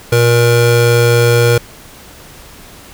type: tone pair together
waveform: square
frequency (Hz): 118.8 / 475.2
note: A#2 / A#4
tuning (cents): +33 / +33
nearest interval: 2 octaves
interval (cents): 2400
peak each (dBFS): -11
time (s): 0.12-1.58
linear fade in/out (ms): 5
effects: pink hiss -37 dBFS RMS until 2.93 s